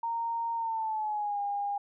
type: tone with pitch glide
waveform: sine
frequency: 925 to 809.9 Hz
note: A#5 to G#5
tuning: -14 to -44 cents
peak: -29 dBFS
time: 0.03-1.78 s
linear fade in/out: 5 ms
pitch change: -230 cents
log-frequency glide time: 0.55-1.4 s
effects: none